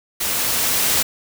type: noise with level ramp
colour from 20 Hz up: white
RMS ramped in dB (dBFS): -22 to -17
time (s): 0.2-1.03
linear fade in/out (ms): 10
effects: none